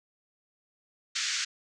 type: band-pass noise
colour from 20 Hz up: white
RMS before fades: -31 dBFS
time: 1.15-1.45 s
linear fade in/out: 10 ms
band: 1400 to 6900 Hz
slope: 48 dB/octave
effects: none